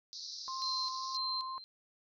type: band-pass noise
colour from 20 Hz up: pink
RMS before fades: -45 dBFS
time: 0.13-1.17 s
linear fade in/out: 0 ms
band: 4000 to 5800 Hz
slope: 96 dB/octave
type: tone with vibrato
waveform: sine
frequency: 1046.5 Hz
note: C6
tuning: in tune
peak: -38 dBFS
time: 0.48-1.58 s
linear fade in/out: 0 ms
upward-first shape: sine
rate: 2 Hz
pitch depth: 10 cents each way
type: tone with tremolo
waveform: sine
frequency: 4132 Hz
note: C8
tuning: 22 cents flat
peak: -34 dBFS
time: 0.62-1.64 s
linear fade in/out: 0 ms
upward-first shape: square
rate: 1.9 Hz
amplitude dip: 80%
effects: none